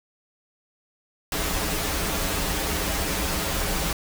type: noise with comb filter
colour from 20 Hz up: pink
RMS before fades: -26 dBFS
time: 1.32-3.93 s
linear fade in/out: 2 ms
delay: 8.3 ms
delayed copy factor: -1
effects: none